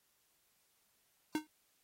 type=tone with exponential decay; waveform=square; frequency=307.6 Hz; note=D#4; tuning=20 cents flat; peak=-30 dBFS; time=1.35-1.47 s; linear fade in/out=2 ms; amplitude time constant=25 ms; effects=white hiss -75 dBFS RMS until 1.83 s + AAC 48 kbps